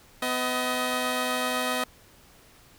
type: tone pair together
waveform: 10% pulse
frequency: 250.8 / 631 Hz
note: B3 / D#5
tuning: +27 / +24 cents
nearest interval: octave + major third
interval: 1597 cents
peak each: -20 dBFS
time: 0.22-1.84 s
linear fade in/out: 5 ms
effects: pink hiss -55 dBFS RMS until 2.78 s